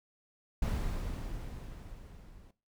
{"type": "noise with level ramp", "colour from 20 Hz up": "brown", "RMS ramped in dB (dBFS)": [-31, -55], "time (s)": [0.62, 2.51], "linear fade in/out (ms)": 5, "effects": ["noise-tail reverb RT60 0.3 s tail -17 dB re dry"]}